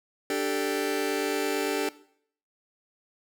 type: chord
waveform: sawtooth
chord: D suspended fourth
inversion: none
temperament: just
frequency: 293.7 / 391.6 / 440.5 Hz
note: D4 / G4 / A4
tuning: 0 / -2 / +2 cents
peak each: -26 dBFS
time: 0.3-1.89 s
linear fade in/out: 2 ms
effects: noise-tail reverb RT60 0.6 s tail -18 dB re dry